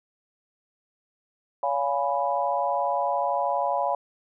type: chord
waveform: sine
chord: C# dominant seventh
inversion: none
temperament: equal with one note detuned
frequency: 566 / 698.5 / 830.6 / 987.8 Hz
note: C#5 / E#5 / G#5 / B5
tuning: +36 / 0 / 0 / 0 cents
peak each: -28 dBFS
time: 1.63-3.95 s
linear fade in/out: 2 ms
effects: none